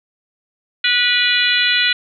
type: harmonic tone with a mistuned harmonic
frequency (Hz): 488.9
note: B4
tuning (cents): -18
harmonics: 3 / 4 / 5 / 6 / 7 / 8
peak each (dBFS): -20 / -20 / -20 / -20 / -20 / -20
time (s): 0.84-1.93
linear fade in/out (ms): 5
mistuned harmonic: 8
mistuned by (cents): +49
effects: none